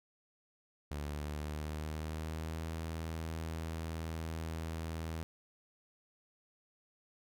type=tone with pitch glide; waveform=sawtooth; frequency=73.42 to 81 Hz; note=D2 to E2; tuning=0 to -30 cents; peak=-34 dBFS; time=0.91-5.23 s; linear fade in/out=0 ms; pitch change=+170 cents; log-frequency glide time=1.04-2.65 s; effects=none